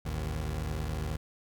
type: tone pair together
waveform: 25% pulse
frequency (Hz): 54.52 / 77.1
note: A1 / D#2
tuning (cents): -15 / -15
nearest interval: tritone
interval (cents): 600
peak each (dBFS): -32 / -30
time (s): 0.05-1.17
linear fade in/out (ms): 10
effects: none

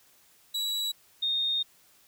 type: tone pair in turn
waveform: 40% pulse / sine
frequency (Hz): 3904 / 3685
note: B7 / A#7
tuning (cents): -21 / -21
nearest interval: minor second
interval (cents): 100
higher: first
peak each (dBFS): -27 / -25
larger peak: second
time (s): 0.54-0.92 / 1.22-1.63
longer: second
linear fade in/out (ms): 10
effects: white hiss -61 dBFS RMS until 2.07 s

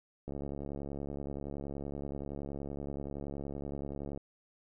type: click train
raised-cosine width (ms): 2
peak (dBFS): -27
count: 276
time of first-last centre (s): 0.28-4.175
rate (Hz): 70.6
effects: none

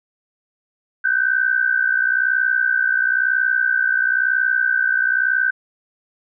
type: tone pair together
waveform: sine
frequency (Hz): 1507 / 1568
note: F#6 / G6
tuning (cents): +31 / 0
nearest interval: minor second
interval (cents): 69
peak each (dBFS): -18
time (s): 1.04-5.51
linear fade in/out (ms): 10
effects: none

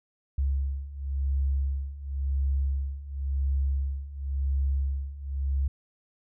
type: beating tone pair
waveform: sine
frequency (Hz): 67.9 / 68.84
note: C#2 / C#2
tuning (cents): -35 / -11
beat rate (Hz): 0.94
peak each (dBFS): -30 / -27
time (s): 0.38-5.68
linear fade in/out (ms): 5
effects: none

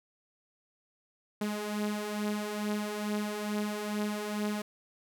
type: beating tone pair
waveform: sawtooth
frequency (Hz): 207.7 / 210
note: G#3 / G#3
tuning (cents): 0 / +19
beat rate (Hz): 2.3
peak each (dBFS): -33 / -29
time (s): 1.41-4.62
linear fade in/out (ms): 5
effects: none

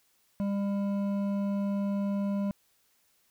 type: tone with hard clipping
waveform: sine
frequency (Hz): 200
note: G3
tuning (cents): +35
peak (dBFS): -29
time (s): 0.4-2.51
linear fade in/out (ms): 0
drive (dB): 9
effects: white hiss -69 dBFS RMS until 3.3 s

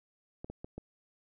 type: clicks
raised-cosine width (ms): 2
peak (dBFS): -28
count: 4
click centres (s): 0.445 / 0.5 / 0.645 / 0.78
effects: none

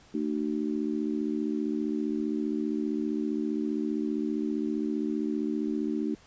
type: harmonic tone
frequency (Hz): 75.2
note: D2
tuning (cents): +42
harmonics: 3 / 4 / 5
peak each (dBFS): -31 / -30 / -35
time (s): 0.14-6.15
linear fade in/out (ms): 5
effects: pink hiss -57 dBFS RMS until 6.26 s + resampled to 16000 Hz

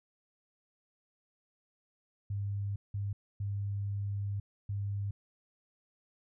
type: tone bursts at uneven times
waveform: sine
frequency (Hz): 100.6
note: G2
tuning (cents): +45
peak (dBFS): -32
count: 4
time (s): 2.3-2.76 / 2.94-3.13 / 3.4-4.4 / 4.69-5.11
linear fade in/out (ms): 5
effects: none

